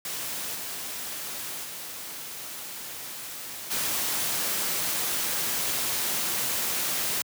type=noise with level steps; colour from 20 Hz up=white; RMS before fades=-33 / -35 / -38 / -28 dBFS; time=0.05-7.22 s; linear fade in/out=2 ms; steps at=0.54 / 1.63 / 3.7 s; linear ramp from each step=20 ms; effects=high-pass 100 Hz 12 dB/octave